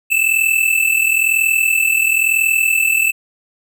square tone pair together, 2618 / 2659 Hz, E7 / E7, -13 / +14 cents, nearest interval unison, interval 27 cents, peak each -16 dBFS, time 0.1-3.12 s, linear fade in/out 20 ms, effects none

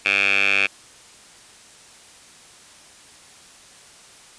10% pulse tone with band-pass filter, 99 Hz, G2, 18 cents sharp, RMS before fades -19 dBFS, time 0.05-0.67 s, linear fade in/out 10 ms, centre 2500 Hz, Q 6.4, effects white hiss -47 dBFS RMS until 4.38 s + resampled to 22050 Hz

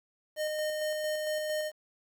square tone with tremolo, 613 Hz, D#5, 26 cents flat, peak -30 dBFS, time 0.36-1.72 s, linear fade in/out 50 ms, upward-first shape square, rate 4.4 Hz, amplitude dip 25%, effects 10-bit

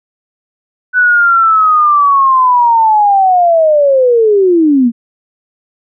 sine linear sweep, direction down, 1500 to 225.3 Hz, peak -5 dBFS, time 0.93-4.92 s, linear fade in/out 50 ms, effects none

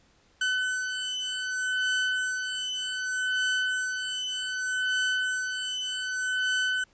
30% pulse beating tone pair, 1510 / 1510.65 Hz, F#6 / F#6, +35 / +36 cents, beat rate 0.65 Hz, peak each -27 dBFS, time 0.41-6.84 s, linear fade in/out 5 ms, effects pink hiss -63 dBFS RMS until 6.93 s + resampled to 16000 Hz

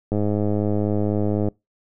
click train, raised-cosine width 2 ms, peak -10 dBFS, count 143, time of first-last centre 0.12-1.485 s, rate 104 Hz, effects noise-tail reverb RT60 0.2 s tail -25 dB re dry

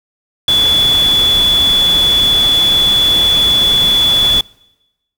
sine tone in noise, 3435 Hz, A7, 42 cents flat, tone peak -8 dBFS, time 0.48-4.41 s, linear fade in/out 2 ms, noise pink, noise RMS -22 dBFS, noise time 0.48-4.41 s, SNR +11 dB, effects noise-tail reverb RT60 1.0 s tail -24 dB re dry

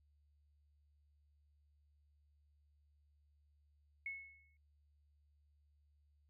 sine tone with exponential decay, 2193 Hz, C#7, 19 cents flat, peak -39 dBFS, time 4.06-4.57 s, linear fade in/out 2 ms, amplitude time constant 110 ms, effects added 73 Hz sine -70 dBFS peak until 6.29 s

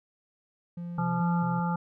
triangle tone with vibrato, 149.7 Hz, D3, 33 cents sharp, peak -32 dBFS, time 0.77-1.6 s, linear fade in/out 5 ms, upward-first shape square, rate 2.3 Hz, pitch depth 250 cents each way
harmonic tone, 172.6 Hz, F3, 20 cents flat, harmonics 1 / 3 / 5 / 7 / 8, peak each -27 / -41 / -32 / -38 / -39 dBFS, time 0.98-1.76 s, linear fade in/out 5 ms
effects none

